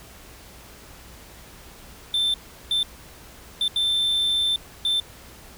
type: tone bursts at uneven times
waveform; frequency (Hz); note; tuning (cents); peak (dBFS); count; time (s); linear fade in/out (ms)
triangle; 3553; A7; +16; -18; 5; 2.14-2.34 / 2.71-2.83 / 3.61-3.68 / 3.76-4.56 / 4.85-5; 2
effects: added 60 Hz sine -51 dBFS peak until 5.57 s + pink hiss -46 dBFS RMS until 5.57 s